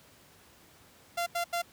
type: tone bursts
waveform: sawtooth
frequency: 690 Hz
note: F5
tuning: 21 cents flat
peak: -25 dBFS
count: 3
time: 1.17-1.621 s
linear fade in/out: 10 ms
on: 95 ms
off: 83 ms
effects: pink hiss -58 dBFS RMS until 1.72 s + high-pass 80 Hz 12 dB/octave